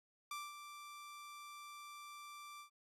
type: tone with ADSR envelope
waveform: sawtooth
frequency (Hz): 1174.7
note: D6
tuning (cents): 0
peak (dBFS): -38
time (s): 0.31-2.7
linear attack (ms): 3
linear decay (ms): 210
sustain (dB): -9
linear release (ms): 98
effects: resampled to 32000 Hz